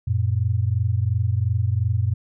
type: tone pair together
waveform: sine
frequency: 92.6 / 115.44 Hz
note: F#2 / A#2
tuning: +2 / -16 cents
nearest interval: major third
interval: 382 cents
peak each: -21 dBFS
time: 0.07-2.14 s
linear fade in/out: 10 ms
effects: none